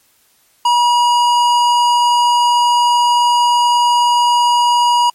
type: tone with hard clipping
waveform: sine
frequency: 962 Hz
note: B5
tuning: 46 cents flat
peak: -11 dBFS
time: 0.65-5.1 s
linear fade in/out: 5 ms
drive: 14 dB
effects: white hiss -55 dBFS RMS until 5.14 s + MP3 64 kbps